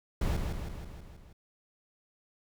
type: noise with echo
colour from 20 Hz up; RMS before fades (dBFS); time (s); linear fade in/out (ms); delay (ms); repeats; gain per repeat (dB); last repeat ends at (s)
brown; -29; 0.21-0.37; 5; 160; 6; -4; 1.33
effects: none